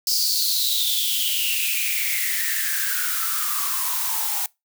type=noise with high-pass filter sweep; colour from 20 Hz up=blue; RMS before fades=-23 dBFS; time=0.07-4.46 s; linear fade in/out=2 ms; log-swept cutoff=5000 to 800 Hz; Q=9.1; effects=noise-tail reverb RT60 0.2 s tail -23 dB re dry